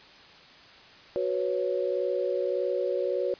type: chord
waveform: sine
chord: F# suspended fourth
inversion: none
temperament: just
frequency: 370 / 493.3 / 555 Hz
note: F#4 / B4 / C#5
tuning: 0 / -2 / +2 cents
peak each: -30 / -30 / -29 dBFS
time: 1.16-3.34 s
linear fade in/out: 0 ms
effects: white hiss -51 dBFS RMS until 3.39 s + resampled to 11025 Hz